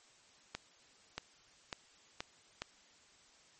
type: accelerating click train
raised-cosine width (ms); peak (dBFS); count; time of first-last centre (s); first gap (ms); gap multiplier
0.2; -21; 5; 0.55-2.62; 630; 0.87
effects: white hiss -64 dBFS RMS until 3.59 s + MP3 32 kbps